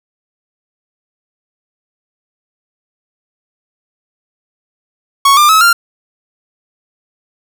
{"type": "tone with pitch steps", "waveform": "45% pulse", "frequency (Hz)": [1108.7, 1195.2, 1288.4, 1388.8], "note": ["C#6", "D6", "E6", "F6"], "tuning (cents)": [0, 30, -40, -10], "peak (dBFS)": -5, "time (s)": [5.25, 5.73], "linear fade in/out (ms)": 5, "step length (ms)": 120, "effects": []}